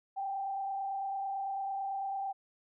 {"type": "tone with frequency modulation", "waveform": "sine", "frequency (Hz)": 784, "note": "G5", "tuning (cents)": 0, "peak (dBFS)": -33, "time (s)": [0.16, 2.33], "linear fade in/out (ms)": 20, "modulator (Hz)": 29, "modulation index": 0.61, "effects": []}